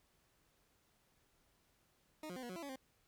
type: tone with pitch steps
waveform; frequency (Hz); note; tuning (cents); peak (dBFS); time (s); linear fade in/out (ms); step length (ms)
20% pulse; 309.3 / 178.8 / 257.9 / 240.7 / 183.5 / 336.5 / 281.9 / 263.1; D#4 / F3 / C4 / B3 / F#3 / E4 / C#4 / C4; -10 / +41 / -25 / -44 / -14 / +36 / +29 / +10; -40; 2.23-2.758; 2; 66
effects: pink hiss -75 dBFS RMS until 3.07 s